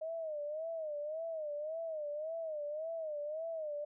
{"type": "tone with vibrato", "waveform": "sine", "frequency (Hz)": 622.3, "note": "D#5", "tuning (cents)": 0, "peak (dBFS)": -37, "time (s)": [0.01, 3.85], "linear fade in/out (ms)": 10, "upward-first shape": "sine", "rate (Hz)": 1.8, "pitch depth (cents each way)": 110, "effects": []}